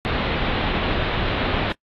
pink low-pass noise, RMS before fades -23 dBFS, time 0.05-1.72 s, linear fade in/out 0 ms, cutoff 3800 Hz, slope 48 dB/octave, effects noise-tail reverb RT60 0.1 s tail -25 dB re dry + AAC 32 kbps

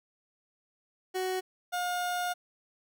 30% pulse tone pair in turn, 372.3 / 714.7 Hz, F#4 / F5, +11 / +40 cents, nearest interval major seventh, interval 1129 cents, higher second, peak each -27 dBFS, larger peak neither, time 1.14-1.41 / 1.72-2.34 s, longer second, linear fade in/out 20 ms, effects none

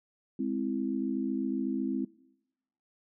sine chord, Ab augmented, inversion none, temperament equal, 207.7 / 261.6 / 329.6 Hz, Ab3 / C4 / E4, 0 / 0 / 0 cents, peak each -34 / -31 / -35 dBFS, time 0.39-2.05 s, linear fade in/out 5 ms, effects noise-tail reverb RT60 0.9 s tail -22 dB re dry

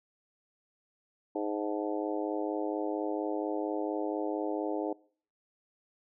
harmonic tone with a mistuned harmonic, 104.3 Hz, G#2, 8 cents sharp, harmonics 3 / 4 / 5 / 6 / 7 / 8, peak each -34 / -36 / -38 / -40 / -41 / -42 dBFS, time 1.35-4.93 s, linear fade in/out 5 ms, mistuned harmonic 8, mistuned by +75 cents, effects noise-tail reverb RT60 0.5 s tail -23 dB re dry

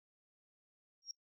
sine tone with exponential growth, 5590 Hz, F8, 1 cent sharp, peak -37 dBFS, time 1.02-1.11 s, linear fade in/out 2 ms, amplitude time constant 18 ms, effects noise-tail reverb RT60 0.1 s tail -25 dB re dry + tanh soft clip ceiling -33 dBFS

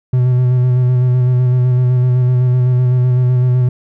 triangle tone with vibrato, 125.5 Hz, B2, 28 cents sharp, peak -7 dBFS, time 0.13-3.69 s, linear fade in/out 5 ms, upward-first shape square, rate 7.9 Hz, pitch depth 19 cents each way, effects none

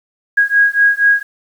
sine beating tone pair, 1642 / 1646.2 Hz, G#6 / G#6, -20 / -16 cents, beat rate 4.2 Hz, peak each -12 dBFS, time 0.37-1.23 s, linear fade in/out 10 ms, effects 7-bit

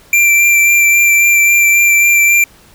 square tone with vibrato, 2359 Hz, D7, 7 cents sharp, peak -7 dBFS, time 0.13-2.44 s, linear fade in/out 2 ms, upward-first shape sine, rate 3.7 Hz, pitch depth 14 cents each way, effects pink hiss -44 dBFS RMS until 2.74 s

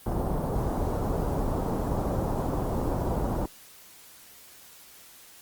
pink low-pass noise, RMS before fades -28 dBFS, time 0.06-3.46 s, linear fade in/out 5 ms, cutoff 970 Hz, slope 24 dB/octave, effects white hiss -51 dBFS RMS until 5.41 s + Opus 32 kbps

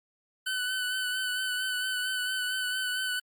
25% pulse tone with vibrato, 1505 Hz, F#6, 29 cents sharp, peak -25 dBFS, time 0.46-3.2 s, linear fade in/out 10 ms, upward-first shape sine, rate 4.4 Hz, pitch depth 26 cents each way, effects Opus 32 kbps

